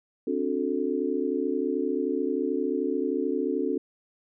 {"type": "chord", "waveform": "sine", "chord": "D dominant seventh", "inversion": "third", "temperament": "just", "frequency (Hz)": [264.3, 293.7, 367.1, 440.5], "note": ["C4", "D4", "F#4", "A4"], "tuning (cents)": [18, 0, -14, 2], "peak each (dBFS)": -30, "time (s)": [0.27, 3.78], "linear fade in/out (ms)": 5, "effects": []}